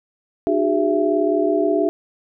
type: tone cluster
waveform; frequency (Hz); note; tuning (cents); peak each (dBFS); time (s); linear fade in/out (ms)
sine; 303.9 / 369.8 / 408.5 / 667; D#4 / F#4 / G#4 / E5; -41 / -1 / -29 / +20; -21; 0.47-1.89; 0
effects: none